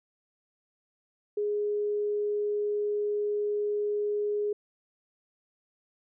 sine tone, 415.3 Hz, G#4, in tune, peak -26 dBFS, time 1.37-4.53 s, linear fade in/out 5 ms, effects none

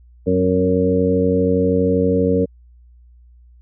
harmonic tone with a mistuned harmonic, 92.5 Hz, F#2, in tune, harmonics 1 / 2 / 3 / 4 / 5 / 6, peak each -23 / -20 / -20 / -29 / -17 / -24 dBFS, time 0.26-2.46 s, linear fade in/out 20 ms, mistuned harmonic 3, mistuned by -25 cents, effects added 60 Hz sine -44 dBFS peak until 3.61 s

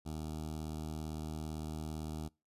15% pulse tone with notch filter, 77.78 Hz, D#2, in tune, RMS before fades -41 dBFS, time 0.05-2.29 s, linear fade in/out 20 ms, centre 1900 Hz, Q 0.72, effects noise-tail reverb RT60 0.3 s tail -26 dB re dry + resampled to 32000 Hz

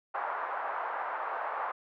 pink band-pass noise, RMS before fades -35 dBFS, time 0.14-1.72 s, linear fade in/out 10 ms, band 720 to 1400 Hz, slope 24 dB/octave, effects none

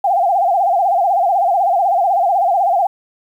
sine tone with vibrato, 740 Hz, F#5, in tune, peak -11 dBFS, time 0.04-2.87 s, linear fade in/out 5 ms, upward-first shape sine, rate 16 Hz, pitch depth 160 cents each way, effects 8-bit

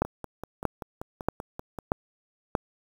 two click trains, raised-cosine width 1 ms, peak -9 / -21 dBFS, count 5 / 10, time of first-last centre 0.02-2.552 / 0.05-1.787 s, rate 1.58 / 5.18 Hz, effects 7-bit

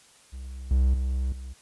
triangle tone with level steps, 64.7 Hz, C2, 19 cents flat, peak -33 / -16 / -22 / -33 dBFS, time 0.32-1.54 s, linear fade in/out 20 ms, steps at 0.71 / 0.94 / 1.32 s, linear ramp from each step 2 ms, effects white hiss -56 dBFS RMS until 1.61 s + resampled to 24000 Hz

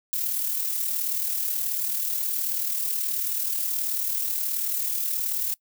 violet noise with amplitude modulation, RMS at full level -25 dBFS, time 0.13-5.54 s, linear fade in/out 0 ms, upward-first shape sine, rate 38.6 Hz, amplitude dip 45%, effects noise-tail reverb RT60 0.1 s tail -22 dB re dry

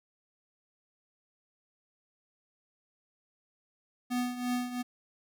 square tone with tremolo, 246.9 Hz, B3, in tune, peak -28 dBFS, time 4.1-4.83 s, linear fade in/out 20 ms, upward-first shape triangle, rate 2.9 Hz, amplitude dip 75%, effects none

